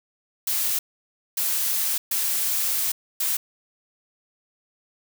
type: noise bursts at uneven times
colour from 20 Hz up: blue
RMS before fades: -24 dBFS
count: 4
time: 0.47-0.79 / 1.37-1.98 / 2.11-2.92 / 3.2-3.37 s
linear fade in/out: 5 ms
effects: none